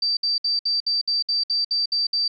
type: tone bursts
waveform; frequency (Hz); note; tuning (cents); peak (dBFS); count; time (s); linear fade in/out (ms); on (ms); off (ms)
sine; 4658; D8; -15; -19; 11; 0.02-2.28; 5; 150; 61
effects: none